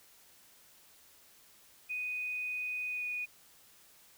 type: tone with pitch glide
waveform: sine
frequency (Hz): 2489 to 2468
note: D#7 to D#7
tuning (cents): 0 to -15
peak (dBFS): -34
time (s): 1.89-3.26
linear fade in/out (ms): 20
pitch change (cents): -15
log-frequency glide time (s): 2.89-3.03
effects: white hiss -61 dBFS RMS until 4.17 s